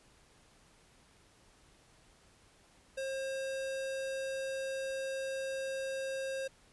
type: tone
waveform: square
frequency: 535 Hz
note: C5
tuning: 38 cents sharp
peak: -36 dBFS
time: 2.97-6.48 s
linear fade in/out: 10 ms
effects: pink hiss -64 dBFS RMS until 6.72 s + resampled to 24000 Hz